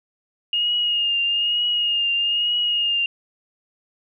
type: tone with vibrato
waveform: sine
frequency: 2848 Hz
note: F7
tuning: 33 cents sharp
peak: -18 dBFS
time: 0.53-3.06 s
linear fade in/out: 2 ms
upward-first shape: triangle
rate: 1.1 Hz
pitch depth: 40 cents each way
effects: none